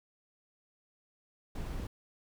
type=noise; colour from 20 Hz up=brown; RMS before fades=-38 dBFS; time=1.55-1.87 s; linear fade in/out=5 ms; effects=none